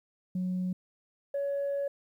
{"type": "tone pair in turn", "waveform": "sine", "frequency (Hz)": [183.1, 561.8], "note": ["F#3", "C#5"], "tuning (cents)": [-18, 23], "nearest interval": "octave + perfect fifth", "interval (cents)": 1941, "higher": "second", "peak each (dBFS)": -27, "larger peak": "neither", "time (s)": [[0.35, 0.73], [1.34, 1.88]], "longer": "second", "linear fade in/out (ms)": 5, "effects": ["tanh soft clip ceiling -26 dBFS", "11-bit"]}